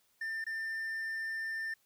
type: tone with dropouts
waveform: triangle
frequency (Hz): 1793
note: A6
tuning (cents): +32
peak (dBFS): -33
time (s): 0.21-1.74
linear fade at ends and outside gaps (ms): 5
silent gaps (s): 0.442-0.465
effects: white hiss -72 dBFS RMS until 1.85 s